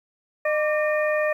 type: harmonic tone with a mistuned harmonic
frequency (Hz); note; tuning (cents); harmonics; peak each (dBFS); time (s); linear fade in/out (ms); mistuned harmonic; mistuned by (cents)
609; D#5; -37; 1 / 2 / 3 / 4; -21 / -31 / -27 / -33; 0.45-1.33; 5; 2; -69
effects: 9-bit

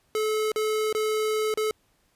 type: tone with dropouts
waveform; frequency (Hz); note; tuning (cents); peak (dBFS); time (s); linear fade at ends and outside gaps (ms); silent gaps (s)
square; 431.9; A4; -32; -24; 0.15-1.71; 1; 0.518-0.56 / 0.927-0.949 / 1.54-1.574
effects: pink hiss -67 dBFS RMS until 2.15 s + resampled to 32000 Hz

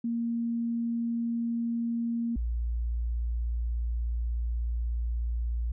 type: tone pair in turn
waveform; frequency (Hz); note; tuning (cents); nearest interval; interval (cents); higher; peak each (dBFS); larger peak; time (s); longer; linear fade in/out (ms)
sine; 233.1 / 58.27; A#3 / A#1; 0 / 0; 2 octaves; 2400; first; -27; neither; 0.04-2.36 / 2.36-5.72; second; 5
effects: none

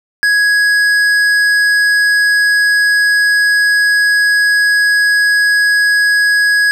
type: tone with tanh clipping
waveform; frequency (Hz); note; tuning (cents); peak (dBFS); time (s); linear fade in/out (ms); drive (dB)
triangle; 1665; G#6; +4; -10; 0.23-6.71; 0; 15
effects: none

